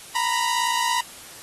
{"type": "tone pair together", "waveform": "sawtooth", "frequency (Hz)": [932.3, 989.9], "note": ["A#5", "B5"], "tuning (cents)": [0, 4], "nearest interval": "minor second", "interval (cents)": 104, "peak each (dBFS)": -20, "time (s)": [0.15, 1.01], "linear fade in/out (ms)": 5, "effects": ["white hiss -42 dBFS RMS until 1.42 s", "AAC 32 kbps"]}